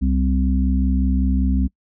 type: harmonic tone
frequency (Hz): 65.3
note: C2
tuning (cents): -3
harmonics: 1 / 3 / 4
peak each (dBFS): -17 / -22 / -23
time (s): 0.01-1.68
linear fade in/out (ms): 20
effects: noise-tail reverb RT60 0.1 s tail -25 dB re dry